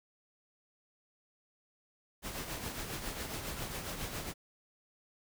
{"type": "noise with tremolo", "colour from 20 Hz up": "pink", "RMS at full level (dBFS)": -38, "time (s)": [2.22, 4.34], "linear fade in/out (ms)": 50, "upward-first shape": "triangle", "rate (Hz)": 7.3, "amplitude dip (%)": 55, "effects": []}